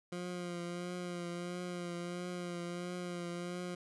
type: tone with vibrato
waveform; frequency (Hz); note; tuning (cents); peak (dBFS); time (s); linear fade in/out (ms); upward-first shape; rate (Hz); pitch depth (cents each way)
20% pulse; 176; F3; +14; -34; 0.12-3.75; 5; triangle; 1.5; 33
effects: resampled to 24000 Hz